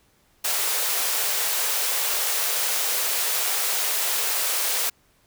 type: high-pass noise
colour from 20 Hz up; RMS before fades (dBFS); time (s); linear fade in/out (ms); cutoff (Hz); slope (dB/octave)
white; -24; 0.44-4.9; 10; 400; 48
effects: pink hiss -62 dBFS RMS until 5.26 s